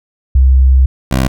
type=tone pair in turn; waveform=sine / 15% pulse; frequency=65.41 / 65 Hz; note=C2 / C2; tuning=0 / -11 cents; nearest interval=unison; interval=11 cents; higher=first; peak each=-4 dBFS; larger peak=neither; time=0.35-0.86 / 1.11-1.28 s; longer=first; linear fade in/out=5 ms; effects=none